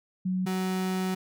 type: tone pair in turn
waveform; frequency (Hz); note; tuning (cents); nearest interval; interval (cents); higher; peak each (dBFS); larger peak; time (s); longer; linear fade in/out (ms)
sine / 35% pulse; 185 / 186.61; F#3 / F#3; 0 / +15; unison; 15; second; -25; neither; 0.25-0.46 / 0.46-1.15; second; 10
effects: none